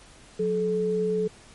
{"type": "tone pair together", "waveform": "sine", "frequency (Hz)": [181.51, 431.7], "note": ["F#3", "A4"], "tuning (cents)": [-33, -33], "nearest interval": "octave + minor third", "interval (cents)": 1500, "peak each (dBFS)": [-29, -23], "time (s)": [0.39, 1.28], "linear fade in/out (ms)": 10, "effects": ["pink hiss -51 dBFS RMS until 1.54 s", "MP3 48 kbps"]}